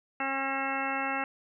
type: harmonic tone with a mistuned harmonic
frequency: 270.6 Hz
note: C#4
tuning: 42 cents flat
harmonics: 1 / 2 / 3 / 4 / 5 / 6 / 7 / 8 / 10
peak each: -38 / -40 / -34 / -40 / -36 / -39 / -39 / -38 / -37 dBFS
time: 0.2-1.24 s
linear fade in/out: 2 ms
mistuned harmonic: 10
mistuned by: -24 cents
effects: none